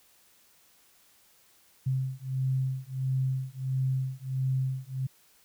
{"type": "beating tone pair", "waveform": "sine", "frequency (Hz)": [130.81, 132.31], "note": ["C3", "C3"], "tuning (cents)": [0, 20], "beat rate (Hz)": 1.5, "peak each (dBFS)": [-30, -30], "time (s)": [1.86, 5.07], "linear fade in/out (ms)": 10, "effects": ["white hiss -62 dBFS RMS until 5.44 s"]}